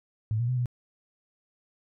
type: tone with pitch steps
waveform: sine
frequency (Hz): 109 / 119.4 / 126.6 / 122.7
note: A2 / A#2 / B2 / B2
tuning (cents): -16 / +42 / +43 / -11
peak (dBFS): -24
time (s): 0.31-0.658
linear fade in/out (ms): 0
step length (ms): 87
effects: none